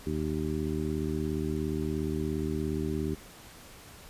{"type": "harmonic tone", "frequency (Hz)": 77.1, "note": "D#2", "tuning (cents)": -15, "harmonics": [1, 2, 3, 4, 5], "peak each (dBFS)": [-35, -35, -35, -35, -35], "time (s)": [0.06, 3.15], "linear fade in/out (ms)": 10, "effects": ["pink hiss -50 dBFS RMS until 4.09 s", "resampled to 32000 Hz"]}